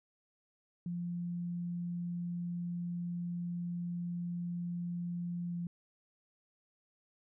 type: tone with pitch glide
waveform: sine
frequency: 174 to 172.9 Hz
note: F3 to F3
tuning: -6 to -17 cents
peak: -35 dBFS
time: 0.86-5.67 s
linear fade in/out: 2 ms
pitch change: -11 cents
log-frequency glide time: 5.49-5.55 s
effects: none